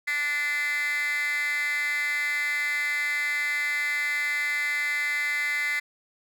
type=tone with high-pass filter; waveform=10% pulse; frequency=292.1 Hz; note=D4; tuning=9 cents flat; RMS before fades=-27 dBFS; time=0.07-5.8 s; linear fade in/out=10 ms; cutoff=2000 Hz; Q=9.9; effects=none